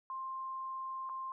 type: tone with dropouts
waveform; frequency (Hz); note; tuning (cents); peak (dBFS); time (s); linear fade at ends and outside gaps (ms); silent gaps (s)
sine; 1054; C6; +12; -38; 0.1-1.32; 1; 1.092-1.096
effects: none